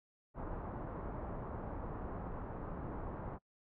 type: low-pass noise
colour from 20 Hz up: pink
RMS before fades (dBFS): -43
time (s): 0.34-3.39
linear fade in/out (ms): 50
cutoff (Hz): 1200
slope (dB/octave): 24
effects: noise-tail reverb RT60 0.1 s tail -24 dB re dry